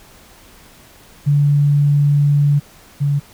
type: tone pair in turn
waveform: sine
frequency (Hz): 144.4 / 142.91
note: D3 / D3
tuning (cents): -29 / -47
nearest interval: unison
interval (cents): 18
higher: first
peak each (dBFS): -10 / -13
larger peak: first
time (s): 1.26-2.6 / 3-3.2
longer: first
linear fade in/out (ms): 20
effects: pink hiss -45 dBFS RMS until 3.33 s